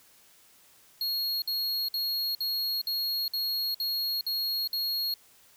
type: tone bursts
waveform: square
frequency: 4300 Hz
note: C8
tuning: 47 cents sharp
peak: -28 dBFS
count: 9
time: 1.01-5.14 s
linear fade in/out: 2 ms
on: 410 ms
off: 55 ms
effects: white hiss -59 dBFS RMS until 5.56 s